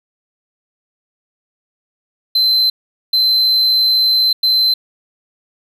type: tone bursts at uneven times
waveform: triangle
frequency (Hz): 4078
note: C8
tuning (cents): -45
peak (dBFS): -9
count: 3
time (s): 2.35-2.7 / 3.13-4.33 / 4.43-4.74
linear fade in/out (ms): 5
effects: none